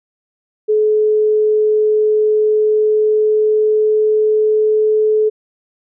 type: tone with pitch glide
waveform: sine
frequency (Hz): 427.9 to 430.4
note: A4 to A4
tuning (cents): -48 to -38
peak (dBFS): -10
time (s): 0.68-5.3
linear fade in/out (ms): 20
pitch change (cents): +10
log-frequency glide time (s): 2.3-4.86
effects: none